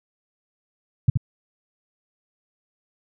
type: tone with echo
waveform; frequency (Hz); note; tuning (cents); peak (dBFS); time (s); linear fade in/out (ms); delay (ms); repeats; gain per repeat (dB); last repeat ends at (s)
sine; 123.6; B2; +2; -10; 1.08-1.1; 5; 74; 1; -4; 1.174
effects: none